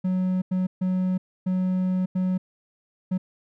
triangle tone bursts at uneven times, 184.8 Hz, F#3, 2 cents flat, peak -19 dBFS, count 6, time 0.04-0.42 / 0.51-0.67 / 0.81-1.18 / 1.46-2.06 / 2.15-2.38 / 3.11-3.18 s, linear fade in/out 10 ms, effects none

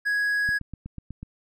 triangle tone, 1664 Hz, G#6, 3 cents sharp, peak -20 dBFS, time 0.05-0.59 s, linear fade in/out 20 ms
click train, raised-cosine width 5 ms, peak -24 dBFS, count 7, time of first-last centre 0.49-1.23 s, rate 8.11 Hz
effects none

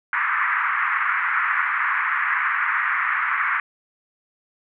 pink band-pass noise, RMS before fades -22 dBFS, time 0.13-3.6 s, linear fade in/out 2 ms, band 1100 to 2100 Hz, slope 48 dB/octave, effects none

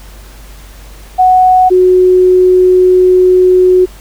sine tone pair in turn, 740 / 367 Hz, F#5 / F#4, 0 / -14 cents, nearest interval octave, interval 1214 cents, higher first, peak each -3 dBFS, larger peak neither, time 1.18-1.7 / 1.7-3.86 s, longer second, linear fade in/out 20 ms, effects added 49 Hz sine -31 dBFS peak until 4 s + pink hiss -38 dBFS RMS until 4 s

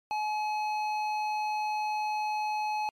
sine tone with hard clipping, 850 Hz, G#5, 40 cents sharp, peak -30 dBFS, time 0.11-2.89 s, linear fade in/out 0 ms, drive 10 dB, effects MP3 64 kbps

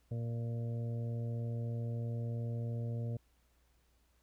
harmonic tone with a mistuned harmonic, 116.8 Hz, A#2, 4 cents sharp, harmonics 1 / 2 / 3 / 4 / 5 / 6, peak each -35 / -46 / -56 / -49 / -52 / -60 dBFS, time 0.11-3.17 s, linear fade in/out 5 ms, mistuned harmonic 6, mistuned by -41 cents, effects added 60 Hz sine -70 dBFS peak until 4.22 s + pink hiss -75 dBFS RMS until 4.22 s

